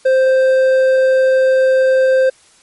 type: tone with hard clipping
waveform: triangle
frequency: 523.3 Hz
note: C5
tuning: in tune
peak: -10 dBFS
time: 0.05-2.3 s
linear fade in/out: 10 ms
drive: 9 dB
effects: white hiss -49 dBFS RMS until 2.62 s + MP3 48 kbps